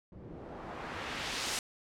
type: noise with low-pass filter sweep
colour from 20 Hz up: white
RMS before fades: -40 dBFS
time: 0.12-1.59 s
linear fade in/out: 2 ms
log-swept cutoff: 240 to 7700 Hz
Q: 0.84
effects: none